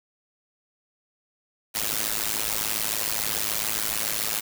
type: noise with amplitude modulation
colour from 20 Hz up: white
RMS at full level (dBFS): -23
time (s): 1.74-4.41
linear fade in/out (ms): 20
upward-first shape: sine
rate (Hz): 107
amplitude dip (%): 100
effects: none